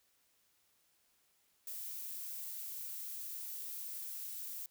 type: noise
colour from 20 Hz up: violet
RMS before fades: -44 dBFS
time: 1.67-4.66 s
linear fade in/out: 2 ms
effects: white hiss -74 dBFS RMS until 4.7 s